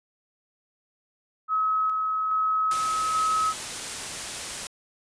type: tone with tremolo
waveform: sine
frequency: 1281 Hz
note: E6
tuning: 50 cents flat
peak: -21 dBFS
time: 1.48-3.54 s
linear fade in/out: 50 ms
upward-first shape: square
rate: 1.2 Hz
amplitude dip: 25%
type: noise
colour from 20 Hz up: white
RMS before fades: -33 dBFS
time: 2.71-4.67 s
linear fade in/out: 2 ms
effects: resampled to 22050 Hz